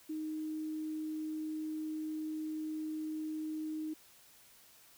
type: tone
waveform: sine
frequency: 311.1 Hz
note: D#4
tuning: in tune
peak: -36 dBFS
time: 0.09-3.94 s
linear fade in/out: 10 ms
effects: white hiss -61 dBFS RMS until 4.97 s